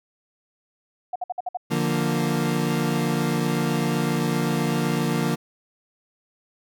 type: tone bursts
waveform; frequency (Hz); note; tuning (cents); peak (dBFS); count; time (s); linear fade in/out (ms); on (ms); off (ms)
sine; 725; F#5; -35; -24; 6; 1.13-1.572; 5; 27; 56
type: chord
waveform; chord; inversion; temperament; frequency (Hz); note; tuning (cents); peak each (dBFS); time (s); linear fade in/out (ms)
30% pulse; Bb major; first; equal with one note detuned; 146.83 / 174.61 / 232.4; D3 / F3 / Bb3; 0 / 0 / -5; -23; 1.7-5.36; 20
effects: none